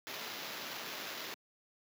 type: noise with sample-and-hold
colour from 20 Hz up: violet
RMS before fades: -43 dBFS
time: 0.07-1.34 s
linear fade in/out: 0 ms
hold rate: 8820 Hz
effects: high-pass 200 Hz 12 dB/octave